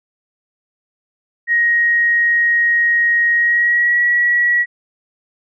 sine tone with pitch glide, 1881 to 1926.1 Hz, A#6 to B6, +15 to -44 cents, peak -11 dBFS, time 1.47-4.66 s, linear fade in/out 50 ms, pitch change +41 cents, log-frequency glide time 3.34-4.01 s, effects none

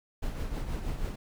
brown noise with tremolo, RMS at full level -31 dBFS, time 0.22-1.16 s, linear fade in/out 10 ms, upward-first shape triangle, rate 6.3 Hz, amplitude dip 55%, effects none

